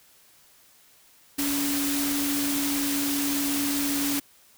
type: tone in noise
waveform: sine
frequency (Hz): 283.5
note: C#4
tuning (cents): +39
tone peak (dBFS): -26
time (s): 1.38-4.2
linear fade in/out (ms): 10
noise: white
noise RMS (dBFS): -29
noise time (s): 1.38-4.2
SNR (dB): 0
effects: white hiss -57 dBFS RMS until 4.57 s